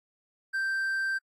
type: tone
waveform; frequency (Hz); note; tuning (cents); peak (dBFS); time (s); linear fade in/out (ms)
triangle; 1567; G6; -1; -25; 0.53-1.19; 20
effects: AAC 48 kbps